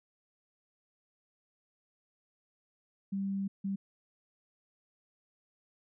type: tone bursts at uneven times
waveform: sine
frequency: 196 Hz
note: G3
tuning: in tune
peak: -31 dBFS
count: 2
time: 3.12-3.48 / 3.64-3.76 s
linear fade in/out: 10 ms
effects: none